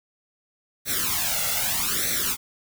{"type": "noise with flanger", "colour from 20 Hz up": "white", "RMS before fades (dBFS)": -25, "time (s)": [0.85, 2.37], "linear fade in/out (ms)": 50, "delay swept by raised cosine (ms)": [0.5, 1.48], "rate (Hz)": 0.81, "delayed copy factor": 0.9, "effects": []}